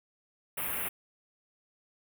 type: band-stop noise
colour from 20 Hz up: white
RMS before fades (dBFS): -34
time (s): 0.57-0.89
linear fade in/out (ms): 10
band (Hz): 3000 to 9700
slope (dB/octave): 48
effects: none